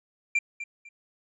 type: tone with echo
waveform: triangle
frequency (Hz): 2367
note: D7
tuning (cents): +13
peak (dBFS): -19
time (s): 0.35-0.39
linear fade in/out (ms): 5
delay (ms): 250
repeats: 2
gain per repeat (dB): -12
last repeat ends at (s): 0.89
effects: resampled to 22050 Hz